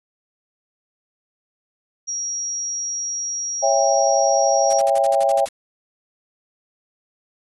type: tone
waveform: sine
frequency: 5670 Hz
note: F8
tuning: 25 cents sharp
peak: -23 dBFS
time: 2.07-4.81 s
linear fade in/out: 20 ms
type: chord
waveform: sine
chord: C# diminished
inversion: none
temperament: just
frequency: 554.4 / 665.2 / 798.3 Hz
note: C#5 / E5 / G5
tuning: 0 / +16 / +31 cents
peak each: -19 dBFS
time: 3.62-5.46 s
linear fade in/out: 20 ms
type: noise bursts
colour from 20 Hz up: white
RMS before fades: -32 dBFS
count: 10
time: 4.7-5.488 s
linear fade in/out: 2 ms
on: 32 ms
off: 52 ms
effects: resampled to 24000 Hz